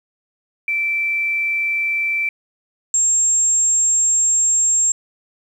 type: tone pair in turn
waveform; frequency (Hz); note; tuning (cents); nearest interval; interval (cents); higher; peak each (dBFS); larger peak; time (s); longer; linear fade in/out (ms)
sine; 2334 / 7500; D7 / A#8; -11 / +10; octave + minor sixth; 2021; second; -17 / -13; second; 0.68-2.29 / 2.94-4.92; second; 2
effects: 8-bit